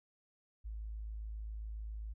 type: tone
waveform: sine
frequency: 53.7 Hz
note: A1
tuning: 41 cents flat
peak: -40 dBFS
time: 0.64-2.14 s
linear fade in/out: 20 ms
effects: none